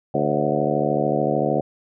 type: harmonic tone with a mistuned harmonic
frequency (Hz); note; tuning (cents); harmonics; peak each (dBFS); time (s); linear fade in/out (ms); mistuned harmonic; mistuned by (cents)
73.42; D2; 0; 2 / 3 / 4 / 5 / 6 / 7 / 8 / 9 / 10; -27 / -27 / -27 / -27 / -27 / -27 / -27 / -27 / -27; 0.14-1.61; 5; 8; -64
effects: none